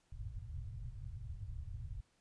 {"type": "low-pass noise", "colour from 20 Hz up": "white", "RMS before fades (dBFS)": -45, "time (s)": [0.12, 2.01], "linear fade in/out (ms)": 5, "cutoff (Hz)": 120, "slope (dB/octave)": 48, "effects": ["pink hiss -75 dBFS RMS until 2.2 s", "resampled to 22050 Hz"]}